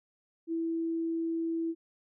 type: tone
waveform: sine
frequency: 329.6 Hz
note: E4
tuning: in tune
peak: -29 dBFS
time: 0.47-1.75 s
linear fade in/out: 50 ms
effects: none